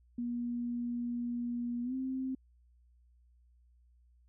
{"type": "tone with pitch glide", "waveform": "sine", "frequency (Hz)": [240, 261.7], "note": ["B3", "C4"], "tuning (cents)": [-49, 0], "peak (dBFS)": -33, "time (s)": [0.18, 2.35], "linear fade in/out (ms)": 5, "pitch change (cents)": 149, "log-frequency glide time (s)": [1.83, 1.94], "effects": ["added 60 Hz sine -62 dBFS peak until 4.28 s"]}